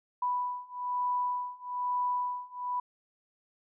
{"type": "beating tone pair", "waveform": "sine", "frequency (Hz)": [987.8, 988.9], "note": ["B5", "B5"], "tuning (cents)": [0, 2], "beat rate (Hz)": 1.1, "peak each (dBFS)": [-33, -32], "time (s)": [0.22, 2.8], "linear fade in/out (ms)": 5, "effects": []}